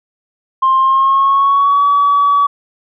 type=tone with pitch glide; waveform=sine; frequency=1057 to 1139.4 Hz; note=C6 to C#6; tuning=+17 to +47 cents; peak=-7 dBFS; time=0.62-2.47 s; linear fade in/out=10 ms; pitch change=+130 cents; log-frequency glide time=0.78-1.85 s; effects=tanh soft clip ceiling -4 dBFS